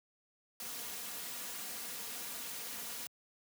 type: noise with comb filter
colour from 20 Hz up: white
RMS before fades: -43 dBFS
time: 0.6-3.07 s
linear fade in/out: 2 ms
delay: 4.2 ms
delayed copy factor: +0.55
effects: high-pass 80 Hz 12 dB/octave